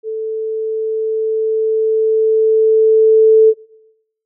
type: tone with level ramp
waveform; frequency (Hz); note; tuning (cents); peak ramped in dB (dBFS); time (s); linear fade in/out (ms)
sine; 440; A4; 0; -19 to -4; 0.03-3.54; 50
effects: noise-tail reverb RT60 0.8 s tail -22 dB re dry